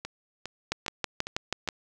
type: two click trains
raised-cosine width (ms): 0.2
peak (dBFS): -18 / -10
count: 5 / 7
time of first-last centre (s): 0.05-1.676 / 0.72-1.688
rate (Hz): 2.46 / 6.2
effects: none